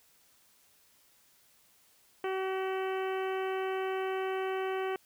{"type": "harmonic tone", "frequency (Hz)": 380, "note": "F#4", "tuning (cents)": 46, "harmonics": [1, 2, 3, 4, 5, 6, 7, 8], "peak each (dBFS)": [-32, -38, -42, -44, -46, -48, -49, -50], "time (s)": [2.24, 4.96], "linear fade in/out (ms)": 2, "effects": ["white hiss -65 dBFS RMS until 5.05 s"]}